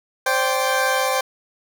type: chord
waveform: 20% pulse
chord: C suspended second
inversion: none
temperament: equal with one note detuned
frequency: 523.3 / 578.9 / 784 Hz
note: C5 / D5 / G5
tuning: 0 / -25 / 0 cents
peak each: -16 / -21 / -17 dBFS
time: 0.26-1.21 s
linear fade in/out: 5 ms
effects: none